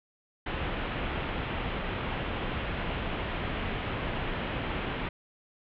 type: low-pass noise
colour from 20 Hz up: pink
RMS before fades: -33 dBFS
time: 0.46-5.09 s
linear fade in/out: 5 ms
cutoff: 3300 Hz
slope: 48 dB/octave
effects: none